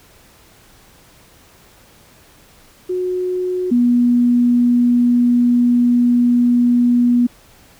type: tone pair in turn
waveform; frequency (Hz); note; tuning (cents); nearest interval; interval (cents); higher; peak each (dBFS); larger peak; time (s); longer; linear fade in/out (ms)
sine; 365 / 242.4; F#4 / B3; -24 / -32; perfect fifth; 708; first; -17 / -10; second; 2.89-3.71 / 3.71-7.27; second; 10
effects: pink hiss -48 dBFS RMS until 7.79 s